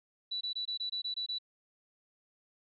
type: tone bursts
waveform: sine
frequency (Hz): 3951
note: B7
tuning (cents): 0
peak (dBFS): -33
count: 9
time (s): 0.31-1.386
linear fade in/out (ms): 10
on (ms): 100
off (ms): 22
effects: none